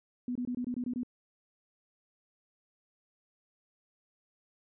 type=tone bursts; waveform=sine; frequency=246.7 Hz; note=B3; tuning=2 cents flat; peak=-31 dBFS; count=8; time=0.28-1.033 s; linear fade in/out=2 ms; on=74 ms; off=23 ms; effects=none